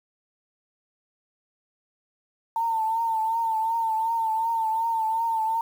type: tone with vibrato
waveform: sine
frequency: 900 Hz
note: A5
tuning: 39 cents sharp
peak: -22 dBFS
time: 2.56-5.61 s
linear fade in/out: 2 ms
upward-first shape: triangle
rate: 2.7 Hz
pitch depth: 51 cents each way
effects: 8-bit